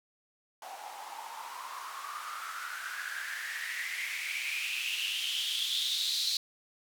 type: noise with band-pass filter sweep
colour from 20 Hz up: blue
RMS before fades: -36 dBFS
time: 0.62-6.37 s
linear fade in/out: 2 ms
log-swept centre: 750 to 4200 Hz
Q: 7.6
effects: none